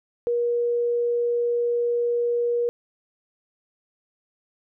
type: tone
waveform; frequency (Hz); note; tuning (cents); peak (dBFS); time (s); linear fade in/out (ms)
sine; 476.9; A#4; +39; -20; 0.27-2.69; 0
effects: none